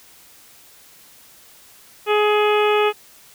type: harmonic tone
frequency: 420 Hz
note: G#4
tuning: 19 cents sharp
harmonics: 1 / 2 / 3 / 4 / 5 / 6 / 7 / 8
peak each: -16 / -22 / -23 / -31 / -31 / -25 / -30 / -33 dBFS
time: 2.06-2.93 s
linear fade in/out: 50 ms
effects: white hiss -48 dBFS RMS until 3.34 s